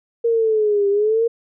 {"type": "linear two-way sweep", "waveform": "sine", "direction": "down then up", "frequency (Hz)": [468.2, 397.3, 468.2], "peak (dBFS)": -14, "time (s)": [0.24, 1.28], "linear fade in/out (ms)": 10, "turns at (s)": 0.89, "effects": []}